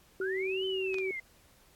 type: tone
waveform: sine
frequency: 380 Hz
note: F#4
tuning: 46 cents sharp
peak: -31 dBFS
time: 0.2-1.11 s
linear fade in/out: 2 ms
type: linear two-way sweep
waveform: sine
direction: up then down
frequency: 1396.9 to 3070 to 2044 Hz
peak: -35 dBFS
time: 0.21-1.2 s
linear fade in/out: 5 ms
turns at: 0.65 s
type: clicks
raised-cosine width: 0.2 ms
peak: -26 dBFS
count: 2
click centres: 0.943 / 0.985 s
effects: pink hiss -62 dBFS RMS until 1.75 s + AAC 64 kbps